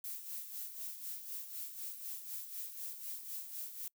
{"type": "noise with tremolo", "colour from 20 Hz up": "violet", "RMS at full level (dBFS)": -42, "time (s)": [0.04, 3.88], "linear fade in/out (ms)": 2, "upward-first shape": "sine", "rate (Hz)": 4, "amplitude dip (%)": 60, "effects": ["noise-tail reverb RT60 0.1 s tail -26 dB re dry"]}